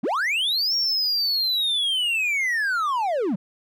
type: linear two-way sweep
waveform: triangle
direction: up then down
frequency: 163.1 to 5590 to 163.1 Hz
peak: -19 dBFS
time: 0.03-3.36 s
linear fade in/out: 10 ms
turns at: 0.75 s
effects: none